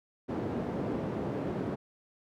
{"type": "band-pass noise", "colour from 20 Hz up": "white", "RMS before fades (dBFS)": -34, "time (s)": [0.28, 1.76], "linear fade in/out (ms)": 20, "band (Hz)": [130, 370], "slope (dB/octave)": 12, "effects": []}